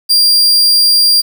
40% pulse tone, 4770 Hz, D8, 26 cents sharp, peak -5 dBFS, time 0.09-1.22 s, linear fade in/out 20 ms, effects 7-bit

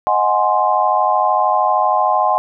sine chord, Ab dominant seventh, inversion second, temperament equal with one note detuned, 622.3 / 740 / 833 / 1046.5 Hz, Eb5 / Gb5 / Ab5 / C6, 0 / 0 / +5 / 0 cents, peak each -20 / -17 / -17 / -17 dBFS, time 0.07-2.38 s, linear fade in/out 0 ms, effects none

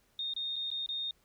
sine tone with dropouts, 3681 Hz, A#7, 23 cents flat, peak -33 dBFS, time 0.19-1.11 s, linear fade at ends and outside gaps 2 ms, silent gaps 0.337-0.363 / 0.559-0.563 / 0.704-0.714 / 0.862-0.889 s, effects pink hiss -70 dBFS RMS until 1.24 s

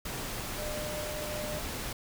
sine tone in noise, 603 Hz, D5, 46 cents sharp, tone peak -37 dBFS, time 0.58-1.59 s, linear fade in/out 5 ms, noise pink, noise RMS -37 dBFS, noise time 0.05-1.93 s, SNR -3 dB, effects none

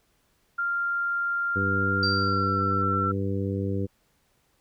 sine tone with pitch glide, 1393 to 1345.5 Hz, F6 to E6, -5 to +35 cents, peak -24 dBFS, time 0.58-3.12 s, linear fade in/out 10 ms, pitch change -60 cents, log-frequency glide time 2.06-2.56 s
harmonic tone, 98 Hz, G2, in tune, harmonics 1 / 2 / 3 / 4 / 5, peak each -28 / -31 / -33 / -34 / -35 dBFS, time 1.55-3.87 s, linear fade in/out 20 ms
sine tone with exponential decay, 4699 Hz, D8, in tune, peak -23 dBFS, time 2.03-2.82 s, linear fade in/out 1 ms, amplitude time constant 170 ms
effects pink hiss -68 dBFS RMS until 4.6 s

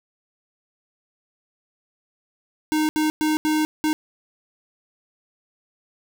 square tone bursts at uneven times, 308.5 Hz, D#4, 15 cents flat, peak -19 dBFS, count 5, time 2.72-2.89 / 2.96-3.1 / 3.21-3.37 / 3.45-3.65 / 3.84-3.93 s, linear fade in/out 0 ms, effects none

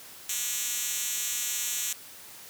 5% pulse tone with high-pass filter, 241.5 Hz, B3, 39 cents flat, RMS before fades -31 dBFS, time 0.29-1.93 s, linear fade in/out 2 ms, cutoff 5700 Hz, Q 1.1, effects white hiss -47 dBFS RMS until 2.49 s + high-pass 60 Hz 12 dB/octave

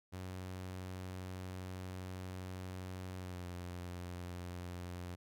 sawtooth tone with pitch glide, 92.5 to 88.83 Hz, F#2 to F2, 0 to +30 cents, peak -39 dBFS, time 0.12-5.16 s, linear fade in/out 20 ms, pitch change -70 cents, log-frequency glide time 3.18-3.45 s, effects none

